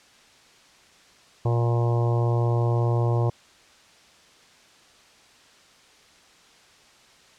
harmonic tone, 118.3 Hz, A#2, 26 cents sharp, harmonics 1 / 3 / 4 / 5 / 6 / 7 / 8 / 9, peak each -20 / -30 / -32 / -34 / -36 / -37 / -38 / -39 dBFS, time 1.45-3.3 s, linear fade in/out 5 ms, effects white hiss -54 dBFS RMS until 7.38 s + low-pass 6000 Hz 12 dB/octave

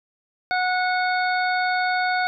harmonic tone, 733 Hz, F#5, 16 cents flat, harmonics 1 / 2 / 3 / 5 / 6, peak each -22 / -24 / -29 / -38 / -34 dBFS, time 0.51-2.27 s, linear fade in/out 0 ms, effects none

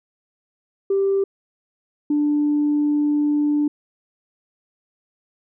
sine tone pair in turn, 392 / 294.9 Hz, G4 / D4, 0 / +7 cents, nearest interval perfect fourth, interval 493 cents, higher first, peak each -15 / -15 dBFS, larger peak neither, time 0.9-1.24 / 2.1-3.68 s, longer second, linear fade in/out 5 ms, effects tanh soft clip ceiling -12 dBFS

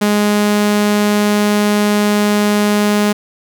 sawtooth tone, 207.7 Hz, G#3, in tune, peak -7 dBFS, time 0.01-3.13 s, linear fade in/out 10 ms, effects none

